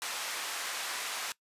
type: band-pass noise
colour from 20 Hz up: pink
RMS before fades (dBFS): -37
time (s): 0.02-1.32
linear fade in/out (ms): 0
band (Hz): 990 to 11000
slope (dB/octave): 12
effects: noise-tail reverb RT60 0.1 s tail -20 dB re dry + resampled to 32000 Hz